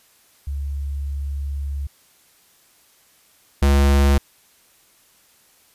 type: tone pair in turn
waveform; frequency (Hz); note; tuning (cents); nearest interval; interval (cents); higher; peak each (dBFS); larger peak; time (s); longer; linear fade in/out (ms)
sine / square; 70.3 / 69.9; C#2 / C#2; +25 / +15; unison; 10; first; -23 / -13; second; 0.47-1.87 / 3.62-4.18; first; 5
effects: white hiss -56 dBFS RMS until 5.74 s + resampled to 32000 Hz